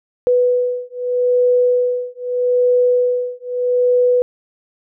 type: beating tone pair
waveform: sine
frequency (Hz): 493.9 / 494.7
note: B4 / B4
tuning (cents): 0 / +3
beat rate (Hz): 0.8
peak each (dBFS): -16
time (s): 0.27-4.22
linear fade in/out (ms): 0
effects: none